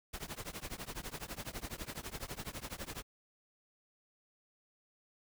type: noise with tremolo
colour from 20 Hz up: pink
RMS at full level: -40 dBFS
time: 0.13-3.03 s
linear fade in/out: 10 ms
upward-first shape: triangle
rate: 12 Hz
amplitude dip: 100%
effects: none